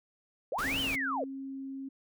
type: linear two-way sweep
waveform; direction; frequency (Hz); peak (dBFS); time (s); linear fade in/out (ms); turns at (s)
sine; up then down; 442.6 to 3136 to 442.6; -30; 0.52-1.24; 2; 0.8
type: noise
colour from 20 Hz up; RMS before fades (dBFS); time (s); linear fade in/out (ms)
pink; -39; 0.58-0.96; 10
type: tone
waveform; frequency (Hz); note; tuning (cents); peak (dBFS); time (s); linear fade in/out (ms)
sine; 269.8; C#4; -47; -37; 0.64-1.89; 10
effects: none